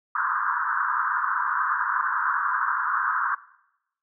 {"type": "band-pass noise", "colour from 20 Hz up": "white", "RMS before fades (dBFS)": -25, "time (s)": [0.15, 3.35], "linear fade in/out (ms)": 5, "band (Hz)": [970, 1600], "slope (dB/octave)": 96, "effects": ["noise-tail reverb RT60 0.8 s tail -19 dB re dry"]}